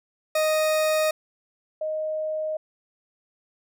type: tone pair in turn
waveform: 40% pulse / sine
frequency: 622.3 / 622.3 Hz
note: D#5 / D#5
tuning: 0 / 0 cents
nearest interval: unison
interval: 0 cents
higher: neither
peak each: -19 / -25 dBFS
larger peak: first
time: 0.35-1.11 / 1.81-2.57 s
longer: neither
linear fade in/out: 5 ms
effects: none